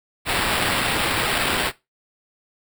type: noise with sample-and-hold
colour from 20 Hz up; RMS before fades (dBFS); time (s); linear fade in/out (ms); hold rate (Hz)
blue; -22; 0.25-1.72; 50; 6300
effects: noise-tail reverb RT60 0.2 s tail -17 dB re dry